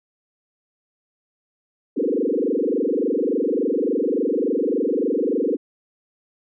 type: tone with frequency modulation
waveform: sine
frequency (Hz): 374.8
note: F#4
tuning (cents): +22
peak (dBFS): -18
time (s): 1.96-5.57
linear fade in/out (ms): 20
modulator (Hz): 23.5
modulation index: 5.1
effects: none